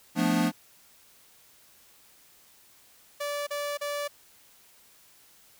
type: chord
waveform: square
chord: B half-diminished seventh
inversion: second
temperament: equal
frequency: 174.61 / 220 / 246.9 / 293.7 Hz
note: F3 / A3 / B3 / D4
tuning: 0 / 0 / 0 / 0 cents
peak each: -29 dBFS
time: 0.15-0.52 s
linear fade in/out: 50 ms
type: tone bursts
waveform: sawtooth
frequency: 580 Hz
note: D5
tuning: 22 cents flat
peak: -26 dBFS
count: 3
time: 3.2-4.08 s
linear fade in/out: 10 ms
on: 270 ms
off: 35 ms
effects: white hiss -58 dBFS RMS until 5.59 s